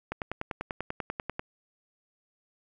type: click train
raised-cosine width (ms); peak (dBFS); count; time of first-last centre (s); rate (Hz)
0.5; -17; 14; 0.12-1.395; 10.2
effects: none